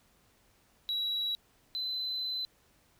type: tone pair in turn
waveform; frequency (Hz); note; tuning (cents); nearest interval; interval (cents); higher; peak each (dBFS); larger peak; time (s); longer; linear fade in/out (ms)
sine; 3893 / 4036; B7 / B7; -26 / +37; minor second; 63; second; -28 / -31; first; 0.89-1.35 / 1.75-2.45; second; 0
effects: tanh soft clip ceiling -28 dBFS + pink hiss -67 dBFS RMS until 2.99 s